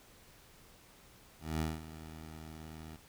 15% pulse tone with ADSR envelope, 79 Hz, D#2, 27 cents sharp, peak -25 dBFS, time 1.4-2.97 s, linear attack 200 ms, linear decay 200 ms, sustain -15 dB, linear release 16 ms, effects pink hiss -60 dBFS RMS until 3.08 s

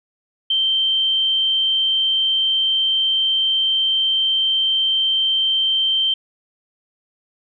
sine tone, 3128 Hz, G7, 4 cents flat, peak -15 dBFS, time 0.5-6.14 s, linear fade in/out 5 ms, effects none

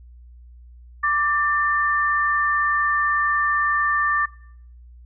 sine tone pair together, 1173.2 / 1789 Hz, D6 / A6, -2 / +28 cents, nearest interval perfect fifth, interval 730 cents, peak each -20 dBFS, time 1.03-4.26 s, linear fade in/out 10 ms, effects noise-tail reverb RT60 0.7 s tail -23 dB re dry + added 60 Hz sine -42 dBFS peak until 5.05 s

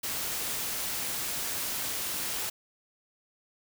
white noise, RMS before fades -33 dBFS, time 0.03-2.5 s, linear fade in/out 10 ms, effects none

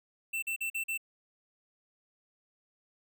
square tone bursts, 2680 Hz, E7, 28 cents sharp, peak -32 dBFS, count 5, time 0.33-0.977 s, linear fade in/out 10 ms, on 95 ms, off 43 ms, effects none

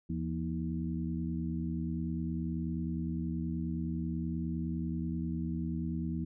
harmonic tone with a mistuned harmonic, 79.5 Hz, D#2, 38 cents sharp, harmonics 1 / 2 / 3 / 4, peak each -39 / -35 / -38 / -41 dBFS, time 0.09-6.25 s, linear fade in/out 10 ms, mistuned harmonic 2, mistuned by +99 cents, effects none

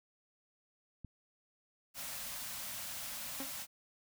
click, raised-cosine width 5 ms, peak -34 dBFS, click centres 1.047 s
white band-stop noise, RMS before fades -43 dBFS, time 1.94-3.67 s, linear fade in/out 50 ms, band 290 to 520 Hz, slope 96 dB/octave
sawtooth tone with exponential decay, 270 Hz, C#4, 45 cents flat, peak -34 dBFS, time 3.4-3.55 s, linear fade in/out 2 ms, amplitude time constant 31 ms
effects none

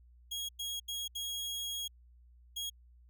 sawtooth tone bursts at uneven times, 3298 Hz, G#7, 13 cents flat, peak -33 dBFS, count 5, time 0.31-0.49 / 0.59-0.8 / 0.88-1.08 / 1.15-1.88 / 2.56-2.7 s, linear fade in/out 10 ms, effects added 60 Hz sine -57 dBFS peak until 3.09 s

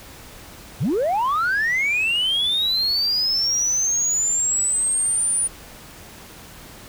sine linear sweep, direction up, 92 to 9600 Hz, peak -16 dBFS, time 0.8-5.48 s, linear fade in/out 20 ms, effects tanh soft clip ceiling -16 dBFS + pink hiss -42 dBFS RMS until 6.88 s

